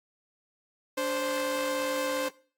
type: tone pair together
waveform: sawtooth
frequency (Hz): 290.2 / 523.3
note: D4 / C5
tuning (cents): -21 / 0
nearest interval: minor seventh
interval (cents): 1021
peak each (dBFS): -30 / -25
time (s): 0.97-2.29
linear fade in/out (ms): 10
effects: noise-tail reverb RT60 0.4 s tail -19 dB re dry + AAC 64 kbps